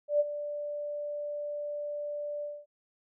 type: tone with ADSR envelope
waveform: sine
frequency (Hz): 587.3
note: D5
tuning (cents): 0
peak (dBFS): -20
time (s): 0.08-2.66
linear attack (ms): 120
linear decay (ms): 31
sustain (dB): -13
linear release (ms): 230
effects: none